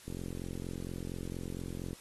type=click train; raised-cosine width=3 ms; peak=-27 dBFS; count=83; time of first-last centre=0.08-1.931 s; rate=44.3 Hz; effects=white hiss -55 dBFS RMS until 2 s + AAC 32 kbps